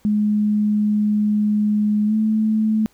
sine tone with pitch glide, 210 to 217.3 Hz, G#3 to A3, +19 to -21 cents, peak -15 dBFS, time 0.05-2.86 s, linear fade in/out 0 ms, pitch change +60 cents, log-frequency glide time 2.06-2.14 s, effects pink hiss -57 dBFS RMS until 2.93 s

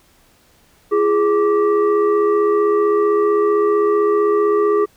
sine tone with frequency modulation, 415.3 Hz, G#4, in tune, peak -12 dBFS, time 0.91-4.86 s, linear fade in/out 20 ms, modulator 755 Hz, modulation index 0.72, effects pink hiss -54 dBFS RMS until 4.96 s

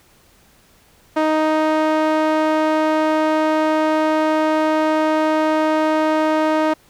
sawtooth tone with band-pass filter, 311.6 Hz, D#4, 3 cents sharp, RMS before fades -17 dBFS, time 1.16-6.74 s, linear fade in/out 10 ms, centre 770 Hz, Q 0.91, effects pink hiss -53 dBFS RMS until 6.89 s

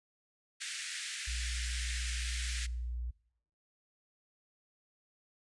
pink band-pass noise, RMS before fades -41 dBFS, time 0.6-2.67 s, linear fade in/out 20 ms, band 1600 to 9700 Hz, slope 48 dB/octave
sine tone with pitch glide, 60.5 to 59.84 Hz, B1 to A#1, -35 to +46 cents, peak -35 dBFS, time 1.27-3.11 s, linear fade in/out 10 ms, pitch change -19 cents, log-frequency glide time 2.52-2.59 s
effects noise-tail reverb RT60 0.7 s tail -22 dB re dry + resampled to 24000 Hz

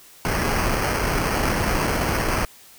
pink noise with sample-and-hold, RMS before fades -22 dBFS, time 0.25-2.45 s, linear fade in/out 0 ms, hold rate 3675 Hz, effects white hiss -48 dBFS RMS until 2.78 s

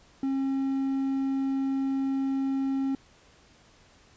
triangle tone, 270 Hz, C#4, 45 cents flat, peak -23 dBFS, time 0.23-2.95 s, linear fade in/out 2 ms, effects pink hiss -58 dBFS RMS until 4.16 s + resampled to 16000 Hz

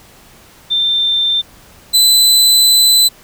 sine / sawtooth tone pair in turn, 3578 / 4016 Hz, A7 / B7, +28 / +28 cents, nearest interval major second, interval 200 cents, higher second, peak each -11 / -4 dBFS, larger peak second, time 0.7-1.42 / 1.93-3.09 s, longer second, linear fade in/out 20 ms, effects pink hiss -43 dBFS RMS until 3.23 s

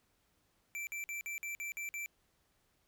square tone bursts, 2339 Hz, D7, 8 cents flat, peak -39 dBFS, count 8, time 0.75-2.06 s, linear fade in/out 0 ms, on 120 ms, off 50 ms, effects pink hiss -75 dBFS RMS until 2.87 s

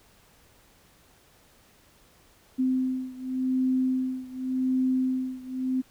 sine beating tone pair, 258 / 258.88 Hz, C4 / C4, -24 / -18 cents, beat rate 0.88 Hz, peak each -26 / -28 dBFS, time 2.58-5.82 s, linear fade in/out 20 ms, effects pink hiss -59 dBFS RMS until 5.9 s

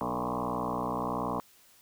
sine tone with frequency modulation, 633 Hz, D#5, 30 cents sharp, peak -29 dBFS, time 0.01-1.4 s, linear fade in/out 0 ms, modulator 61.2 Hz, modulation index 7.9, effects white hiss -60 dBFS RMS until 1.81 s

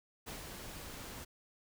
pink noise with ADSR envelope, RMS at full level -44 dBFS, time 0.26-1.25 s, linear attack 21 ms, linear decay 130 ms, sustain -3 dB, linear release 14 ms, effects none

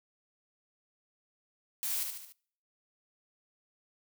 blue noise with echo, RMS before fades -34 dBFS, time 1.83-2.03 s, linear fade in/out 0 ms, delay 73 ms, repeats 4, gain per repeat -5 dB, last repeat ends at 2.322 s, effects noise-tail reverb RT60 0.6 s tail -25 dB re dry

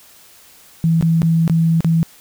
sine tone with dropouts, 164.2 Hz, E3, 6 cents flat, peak -11 dBFS, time 0.84-2.03 s, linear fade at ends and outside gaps 0 ms, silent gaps 1.011-1.025 / 1.219-1.23 / 1.478-1.497 / 1.806-1.846 s, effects white hiss -46 dBFS RMS until 2.2 s

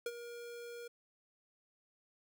square tone with ADSR envelope, 474.5 Hz, A#4, 31 cents sharp, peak -35 dBFS, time 0.06-0.88 s, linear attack 3 ms, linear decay 43 ms, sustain -11 dB, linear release 8 ms, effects none

